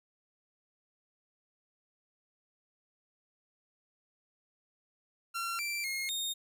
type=tone with pitch steps; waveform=sawtooth; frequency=1366 / 2348 / 2149 / 3690 Hz; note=F6 / D7 / C7 / A#7; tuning=-39 / -1 / +46 / -18 cents; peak=-30 dBFS; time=5.34-6.34 s; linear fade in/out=20 ms; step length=250 ms; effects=none